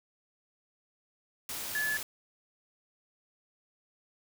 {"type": "tone in noise", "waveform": "sine", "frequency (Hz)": 1718, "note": "A6", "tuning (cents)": -42, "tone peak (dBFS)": -29, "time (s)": [1.75, 1.97], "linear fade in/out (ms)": 2, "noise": "white", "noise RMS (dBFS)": -38, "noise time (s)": [1.49, 2.03], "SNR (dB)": 6, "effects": []}